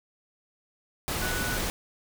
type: tone in noise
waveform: sine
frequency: 1480 Hz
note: F#6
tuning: in tune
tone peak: -33 dBFS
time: 1.22-1.57 s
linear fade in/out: 0 ms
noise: pink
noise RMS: -30 dBFS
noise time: 1.08-1.7 s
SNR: -6 dB
effects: none